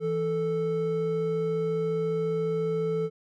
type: tone pair together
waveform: triangle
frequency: 164.81 / 440 Hz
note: E3 / A4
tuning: 0 / 0 cents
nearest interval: octave + perfect fourth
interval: 1700 cents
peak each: -29 / -24 dBFS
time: 0-3.1 s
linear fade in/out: 50 ms
effects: none